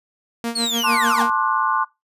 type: tone with tremolo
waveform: sawtooth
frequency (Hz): 233.1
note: A#3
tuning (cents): 0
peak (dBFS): -17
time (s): 0.44-1.3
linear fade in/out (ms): 0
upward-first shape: sine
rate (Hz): 6.7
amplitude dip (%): 80
type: linear sweep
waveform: 35% pulse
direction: down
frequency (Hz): 4441 to 714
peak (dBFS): -19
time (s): 0.55-1.23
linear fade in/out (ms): 10
type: chord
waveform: sine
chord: D dominant seventh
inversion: second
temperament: just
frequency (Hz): 881 / 1057.2 / 1174.7 / 1468.3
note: A5 / C6 / D6 / F#6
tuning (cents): +2 / +18 / 0 / -14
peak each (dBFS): -24 / -20 / -23 / -25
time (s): 0.83-1.85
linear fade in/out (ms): 20
effects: noise-tail reverb RT60 0.2 s tail -20 dB re dry + resampled to 32000 Hz